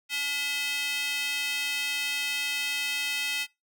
square tone with high-pass filter, 286.2 Hz, D4, 45 cents flat, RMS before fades -30 dBFS, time 0.09-3.47 s, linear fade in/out 50 ms, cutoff 2600 Hz, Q 2.5, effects noise-tail reverb RT60 0.2 s tail -22 dB re dry

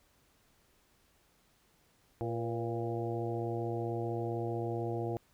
harmonic tone with a mistuned harmonic, 115.7 Hz, A#2, 13 cents flat, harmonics 1 / 2 / 3 / 4 / 5 / 6 / 7, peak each -37 / -45 / -37 / -40 / -47 / -42 / -46 dBFS, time 2.21-5.17 s, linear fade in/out 0 ms, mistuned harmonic 4, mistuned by +49 cents, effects pink hiss -69 dBFS RMS until 5.33 s

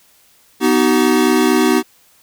square chord, B major, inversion none, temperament equal with one note detuned, 246.9 / 311.1 / 379.7 Hz, B3 / D#4 / F#4, 0 / 0 / +45 cents, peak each -16 dBFS, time 0.6-1.83 s, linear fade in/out 50 ms, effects white hiss -52 dBFS RMS until 2.22 s

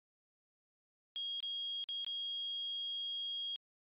sine tone with dropouts, 3268 Hz, G#7, 29 cents flat, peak -37 dBFS, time 1.16-3.56 s, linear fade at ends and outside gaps 0 ms, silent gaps 1.403-1.428 / 1.84-1.888 / 2.046-2.065 s, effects resampled to 8000 Hz

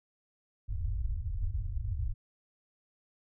pink low-pass noise, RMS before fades -33 dBFS, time 0.68-2.14 s, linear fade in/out 20 ms, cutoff 110 Hz, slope 96 dB/octave, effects none

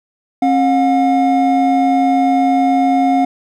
triangle tone pair together, 269.3 / 718.9 Hz, C#4 / F5, -50 / +50 cents, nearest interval octave + perfect fourth, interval 1700 cents, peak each -11 dBFS, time 0.42-3.25 s, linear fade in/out 5 ms, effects none

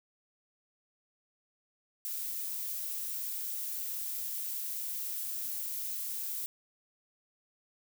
violet noise, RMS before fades -37 dBFS, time 2.05-6.46 s, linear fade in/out 0 ms, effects none

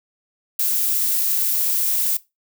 violet noise, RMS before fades -20 dBFS, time 0.59-2.17 s, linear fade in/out 5 ms, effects noise-tail reverb RT60 0.2 s tail -18 dB re dry

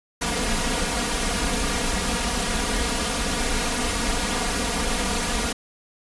pink noise with comb filter, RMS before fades -24 dBFS, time 0.21-5.53 s, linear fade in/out 10 ms, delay 4.2 ms, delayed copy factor +0.85, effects resampled to 24000 Hz

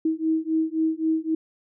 sine beating tone pair, 317.7 / 321.5 Hz, D#4 / E4, +36 / -43 cents, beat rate 3.8 Hz, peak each -24 dBFS, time 0.05-1.35 s, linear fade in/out 5 ms, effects none

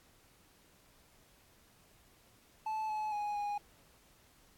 triangle tone with pitch steps, 871 / 857 / 831 / 823 Hz, A5 / A5 / G#5 / G#5, -18 / -46 / +1 / -16 cents, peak -32 dBFS, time 2.66-3.58 s, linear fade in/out 5 ms, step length 230 ms, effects pink hiss -65 dBFS RMS until 4.57 s + AAC 64 kbps

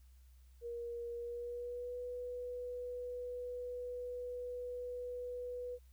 sine tone with pitch glide, 473.2 to 492.7 Hz, A#4 to B4, +26 to -4 cents, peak -40 dBFS, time 0.61-5.79 s, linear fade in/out 50 ms, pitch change +70 cents, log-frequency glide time 1.15-1.97 s, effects added 63 Hz sine -58 dBFS peak until 5.92 s + white hiss -75 dBFS RMS until 5.92 s

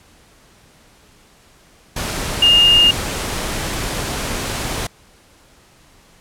sine tone in noise, 2831 Hz, F7, 23 cents sharp, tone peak -8 dBFS, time 2.42-2.91 s, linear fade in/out 5 ms, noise pink, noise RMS -23 dBFS, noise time 1.96-4.87 s, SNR +12 dB, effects pink hiss -50 dBFS RMS until 6.2 s + low-pass 11000 Hz 12 dB/octave

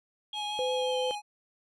sine tone with pitch glide, 3266 to 3128 Hz, G#7 to G7, -30 to -4 cents, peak -35 dBFS, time 0.33-1.15 s, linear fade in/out 2 ms, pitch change -74 cents, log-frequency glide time 0.77-0.97 s
square tone with vibrato, 837 Hz, G#5, 13 cents sharp, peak -35 dBFS, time 0.33-1.22 s, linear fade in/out 50 ms, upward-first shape sine, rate 5.7 Hz, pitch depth 16 cents each way
sine tone, 508 Hz, B4, 49 cents sharp, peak -28 dBFS, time 0.59-1.11 s, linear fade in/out 0 ms
effects resampled to 24000 Hz

